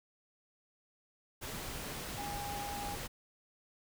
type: tone in noise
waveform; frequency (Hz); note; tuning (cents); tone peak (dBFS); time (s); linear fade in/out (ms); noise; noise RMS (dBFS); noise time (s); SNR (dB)
sine; 815; G#5; -33; -40; 2.17-2.96; 20; pink; -42; 1.41-3.08; -1
effects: none